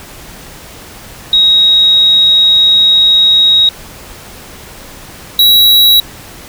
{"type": "tone pair in turn", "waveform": ["sine", "square"], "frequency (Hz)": [3788, 3881], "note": ["A#7", "B7"], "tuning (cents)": [27, -31], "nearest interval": "unison", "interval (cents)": 42, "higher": "second", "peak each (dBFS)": -4, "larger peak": "neither", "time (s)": [[1.33, 3.69], [5.39, 6]], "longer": "first", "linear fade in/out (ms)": 2, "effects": ["pink hiss -32 dBFS RMS until 6.48 s"]}